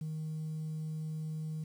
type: tone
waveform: sine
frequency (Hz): 156.4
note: D#3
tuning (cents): +9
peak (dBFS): -34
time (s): 0.01-1.64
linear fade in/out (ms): 5
effects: tanh soft clip ceiling -32 dBFS + 10-bit